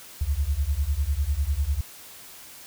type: beating tone pair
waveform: sine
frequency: 66.3 / 76.3 Hz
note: C2 / D#2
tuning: +23 / -33 cents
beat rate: 10 Hz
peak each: -25 dBFS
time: 0.21-1.81 s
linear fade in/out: 5 ms
effects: white hiss -45 dBFS RMS until 2.66 s